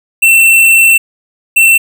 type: tone pair in turn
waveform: square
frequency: 2692 / 2692 Hz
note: E7 / E7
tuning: +36 / +36 cents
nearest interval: unison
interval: 0 cents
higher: neither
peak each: -4 dBFS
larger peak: neither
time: 0.22-0.98 / 1.56-1.78 s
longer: first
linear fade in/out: 10 ms
effects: none